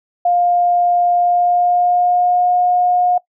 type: tone with pitch glide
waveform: sine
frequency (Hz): 705 to 717.7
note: F5 to F5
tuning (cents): +16 to +47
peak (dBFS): -11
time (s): 0.25-3.18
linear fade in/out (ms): 5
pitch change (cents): +31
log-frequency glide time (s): 1.16-2.51
effects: noise-tail reverb RT60 0.1 s tail -20 dB re dry